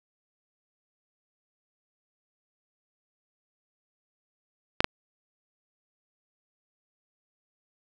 clicks, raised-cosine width 0.3 ms, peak -4 dBFS, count 2, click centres 4.805 / 4.844 s, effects none

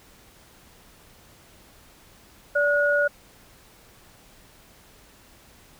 sine tone pair together, 580 / 1448.1 Hz, D5 / F#6, -22 / -38 cents, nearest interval octave + major third, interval 1584 cents, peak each -21 dBFS, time 2.55-3.08 s, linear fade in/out 10 ms, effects pink hiss -53 dBFS RMS until 5.79 s

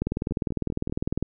two click trains, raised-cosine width 3 ms, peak -12 / -24 dBFS, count 25 / 4, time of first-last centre 0.02-1.226 / 0.31-0.897 s, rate 19.9 / 5.11 Hz, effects none

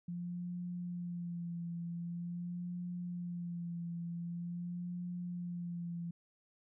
sine tone with vibrato, 173.6 Hz, F3, 10 cents flat, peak -38 dBFS, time 0.08-6.11 s, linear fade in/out 5 ms, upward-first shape sine, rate 0.45 Hz, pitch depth 33 cents each way, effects none

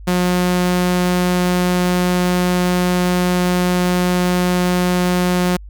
sawtooth tone, 179.5 Hz, F3, 48 cents sharp, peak -10 dBFS, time 0.07-5.57 s, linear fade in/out 10 ms, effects added 50 Hz sine -32 dBFS peak until 5.69 s

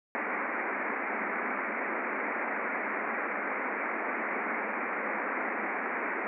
white band-pass noise, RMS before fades -33 dBFS, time 0.15-6.27 s, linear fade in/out 0 ms, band 200 to 2300 Hz, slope 96 dB/octave, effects none

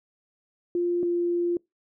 sine tone pair in turn, 349.2 / 347.2 Hz, F4 / F4, 0 / -10 cents, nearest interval unison, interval 10 cents, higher first, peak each -22 dBFS, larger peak neither, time 0.75-1.03 / 1.03-1.57 s, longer second, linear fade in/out 2 ms, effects noise-tail reverb RT60 0.2 s tail -26 dB re dry

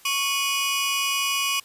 sawtooth tone cluster, 1110 / 2467 / 2931 Hz, C#6 / D#7 / F#7, +2 / -15 / -17 cents, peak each -24 / -23 / -23 dBFS, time 0.05-1.6 s, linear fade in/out 5 ms, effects white hiss -52 dBFS RMS until 1.64 s + resampled to 32000 Hz

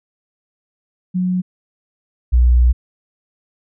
sine tone pair in turn, 182.4 / 60.87 Hz, F#3 / B1, -24 / -24 cents, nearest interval octave + perfect fifth, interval 1900 cents, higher first, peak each -15 / -8 dBFS, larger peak second, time 1.14-1.42 / 2.32-2.73 s, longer second, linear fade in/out 20 ms, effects none

